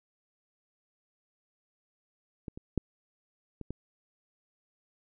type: clicks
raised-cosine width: 3 ms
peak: -25 / -29 / -14 / -27 / -23 dBFS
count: 5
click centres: 2.482 / 2.575 / 2.777 / 3.613 / 3.706 s
effects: none